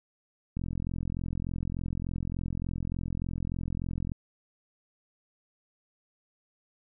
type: click train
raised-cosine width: 5 ms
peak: -21 dBFS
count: 155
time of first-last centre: 0.57-4.118 s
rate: 43.4 Hz
effects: none